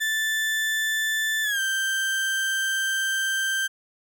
35% pulse tone with pitch glide, 1760 to 1568 Hz, A6 to G6, 0 to 0 cents, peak -21 dBFS, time 0-3.68 s, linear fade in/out 20 ms, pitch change -200 cents, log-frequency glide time 1.43-1.6 s, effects none

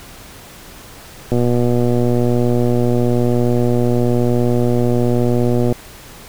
click train, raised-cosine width 2 ms, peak -4 dBFS, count 534, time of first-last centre 1.32-5.725 s, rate 121 Hz, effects pink hiss -38 dBFS RMS until 6.28 s

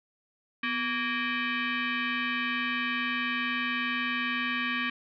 sine tone with frequency modulation, 246.9 Hz, B3, in tune, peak -27 dBFS, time 0.63-4.9 s, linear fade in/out 5 ms, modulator 698 Hz, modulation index 3.9, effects none

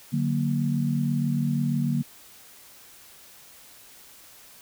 sine chord, D augmented, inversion none, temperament equal, 146.83 / 185 / 233.1 Hz, D3 / F#3 / A#3, 0 / 0 / 0 cents, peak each -25 / -30 / -26 dBFS, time 0.12-2.03 s, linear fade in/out 20 ms, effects white hiss -50 dBFS RMS until 4.61 s

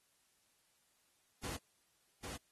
pink noise with echo, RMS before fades -44 dBFS, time 1.43-1.57 s, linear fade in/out 10 ms, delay 800 ms, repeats 1, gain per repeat -3 dB, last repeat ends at 2.37 s, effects white hiss -75 dBFS RMS until 2.51 s + AAC 32 kbps

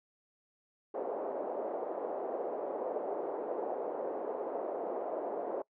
white band-pass noise, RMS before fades -37 dBFS, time 0.94-5.62 s, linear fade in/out 5 ms, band 370 to 660 Hz, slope 24 dB/octave, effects noise-tail reverb RT60 0.1 s tail -22 dB re dry

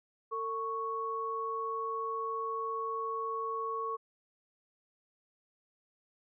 sine tone pair together, 451.8 / 1108.7 Hz, A4 / C#6, +46 / 0 cents, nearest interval octave + major third, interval 1554 cents, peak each -38 / -34 dBFS, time 0.31-3.97 s, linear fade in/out 20 ms, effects none

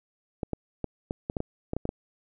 clicks, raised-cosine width 2 ms, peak -16 dBFS, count 11, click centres 0.432 / 0.533 / 0.843 / 1.109 / 1.299 / 1.368 / 1.404 / 1.734 / 1.766 / 1.854 / 1.891 s, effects none

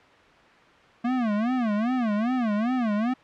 square tone with vibrato, 230.3 Hz, A#3, 21 cents flat, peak -23 dBFS, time 1.04-3.14 s, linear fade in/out 10 ms, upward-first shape sine, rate 2.5 Hz, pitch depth 200 cents each way, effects white hiss -52 dBFS RMS until 3.23 s + low-pass 2000 Hz 12 dB/octave

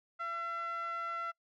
5% pulse tone with low-pass filter, 676 Hz, E5, 43 cents sharp, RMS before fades -38 dBFS, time 0.19-1.32 s, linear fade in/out 20 ms, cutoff 1500 Hz, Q 9.1, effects noise-tail reverb RT60 0.1 s tail -24 dB re dry

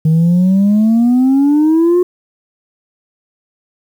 sine exponential sweep, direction up, 155.56 to 363.2 Hz, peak -5 dBFS, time 0.05-2.03 s, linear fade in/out 5 ms, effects tanh soft clip ceiling -6 dBFS + 7-bit

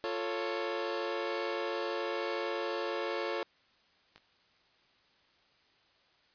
sawtooth chord, F augmented, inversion none, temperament equal with one note detuned, 349.2 / 443.3 / 554.4 Hz, F4 / A4 / C#5, 0 / +13 / 0 cents, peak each -34 / -33 / -33 dBFS, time 0.04-3.43 s, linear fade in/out 0 ms
clicks, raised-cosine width 0.2 ms, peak -34 / -41 dBFS, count 2, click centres 4.16 / 4.179 s
effects white hiss -67 dBFS RMS until 6.34 s + resampled to 11025 Hz

